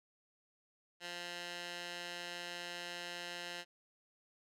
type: tone with band-pass filter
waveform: 15% pulse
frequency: 174.8 Hz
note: F3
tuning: 2 cents sharp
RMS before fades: -45 dBFS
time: 1-3.65 s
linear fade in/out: 50 ms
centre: 3200 Hz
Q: 0.92
effects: none